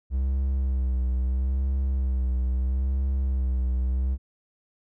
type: tone with vibrato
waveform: triangle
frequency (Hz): 64.9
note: C2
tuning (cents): -13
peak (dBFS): -20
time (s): 0.1-4.18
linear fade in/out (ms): 50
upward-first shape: sine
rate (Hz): 0.76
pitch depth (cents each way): 53
effects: none